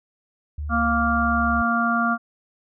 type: tone with pitch glide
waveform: sine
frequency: 74.1 to 71.25 Hz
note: D2 to C#2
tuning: +16 to +48 cents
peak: -26 dBFS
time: 0.58-1.62 s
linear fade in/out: 5 ms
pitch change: -68 cents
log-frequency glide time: 0.68-0.95 s
type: harmonic tone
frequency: 233.1 Hz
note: A#3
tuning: in tune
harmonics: 1 / 3 / 5 / 6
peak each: -23 / -26 / -24 / -23 dBFS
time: 0.69-2.18 s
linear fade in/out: 50 ms
effects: none